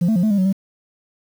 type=tone with pitch steps; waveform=sine; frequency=173.7 / 221.7 / 176.5 / 217.2 / 201.8 / 186.9 / 193.3 Hz; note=F3 / A3 / F3 / A3 / G#3 / F#3 / G3; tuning=-9 / +13 / +19 / -22 / -49 / +18 / -24 cents; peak=-11 dBFS; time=0.01-0.528 s; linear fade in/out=10 ms; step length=74 ms; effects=tanh soft clip ceiling -13 dBFS + 7-bit

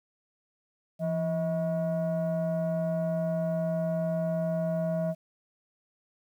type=tone pair together; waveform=sine; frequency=169.2 / 638.8 Hz; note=E3 / D#5; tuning=+45 / +45 cents; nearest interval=octave + major seventh; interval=2300 cents; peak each=-27 dBFS; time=0.99-5.15 s; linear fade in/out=50 ms; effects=tanh soft clip ceiling -23 dBFS + 10-bit

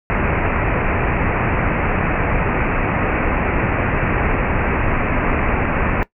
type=low-pass noise; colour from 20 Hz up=pink; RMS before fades=-18 dBFS; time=0.1-6.03 s; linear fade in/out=0 ms; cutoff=2600 Hz; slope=96 dB/octave; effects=noise-tail reverb RT60 0.1 s tail -19 dB re dry

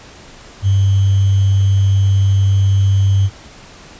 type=tone with sample-and-hold; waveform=sine; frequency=98 Hz; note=G2; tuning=in tune; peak=-9 dBFS; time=0.62-3.3 s; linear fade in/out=50 ms; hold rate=3150 Hz; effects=pink hiss -39 dBFS RMS until 3.99 s + resampled to 16000 Hz

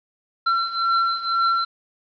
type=beating tone pair; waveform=square; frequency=1356 / 1358 Hz; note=E6 / F6; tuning=+49 / -49 cents; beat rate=2 Hz; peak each=-25 / -21 dBFS; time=0.46-1.65 s; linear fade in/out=10 ms; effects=resampled to 11025 Hz + 8-bit

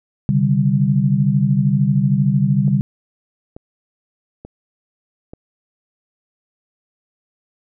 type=chord; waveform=sine; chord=C suspended second; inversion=none; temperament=equal with one note detuned; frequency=133.79 / 146.83 / 196 Hz; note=C3 / D3 / G3; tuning=+39 / 0 / 0 cents; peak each=-17 dBFS; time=0.29-2.81 s; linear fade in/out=0 ms
type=click train; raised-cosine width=2 ms; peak=-21 dBFS; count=4; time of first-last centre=2.68-5.335 s; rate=1.13 Hz
effects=none

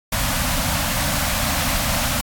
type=band-stop noise; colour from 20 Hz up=pink; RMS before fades=-21 dBFS; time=0.12-2.21 s; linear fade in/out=5 ms; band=290 to 530 Hz; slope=96 dB/octave; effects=AAC 64 kbps

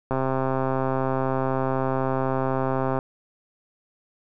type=click train; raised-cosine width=1 ms; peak=-11 dBFS; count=381; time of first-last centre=0.11-2.989 s; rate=132 Hz; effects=none

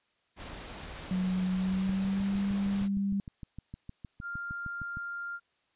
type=noise; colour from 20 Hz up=pink; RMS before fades=-43 dBFS; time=0.36-2.89 s; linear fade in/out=50 ms
type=tone with pitch glide; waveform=sine; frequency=185 to 198.28 Hz; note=F#3 to G3; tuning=0 to +20 cents; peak=-27 dBFS; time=1.11-3.2 s; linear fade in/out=0 ms; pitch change=+120 cents; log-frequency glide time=1.49-2.36 s
type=click train; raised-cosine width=5 ms; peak=-29 dBFS; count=22; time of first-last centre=1.74-4.971 s; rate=6.5 Hz
type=tone; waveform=sine; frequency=1396.9 Hz; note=F6; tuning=in tune; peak=-35 dBFS; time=4.21-5.4 s; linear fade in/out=50 ms
effects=white hiss -73 dBFS RMS until 5.75 s + resampled to 8000 Hz

